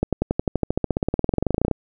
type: accelerating click train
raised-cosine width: 2 ms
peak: -6 dBFS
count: 30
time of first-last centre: 0.03-1.713 s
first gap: 97 ms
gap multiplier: 0.96
effects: none